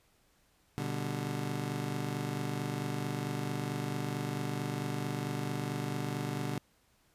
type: chord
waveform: 25% pulse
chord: G major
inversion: first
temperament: just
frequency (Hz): 122.5 / 147 / 196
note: B2 / D3 / G3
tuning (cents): -14 / +2 / 0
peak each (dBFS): -34 / -33 / -37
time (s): 0.78-6.58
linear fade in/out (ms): 0
effects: pink hiss -69 dBFS RMS until 7.14 s + resampled to 32000 Hz